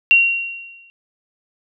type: tone with exponential decay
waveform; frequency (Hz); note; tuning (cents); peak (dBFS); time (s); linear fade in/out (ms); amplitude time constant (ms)
sine; 2750; F7; -27; -6; 0.11-0.9; 0; 170
effects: none